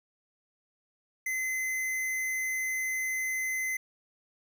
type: tone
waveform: square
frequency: 2048 Hz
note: C7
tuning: 38 cents flat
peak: -30 dBFS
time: 1.26-3.77 s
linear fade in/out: 5 ms
effects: none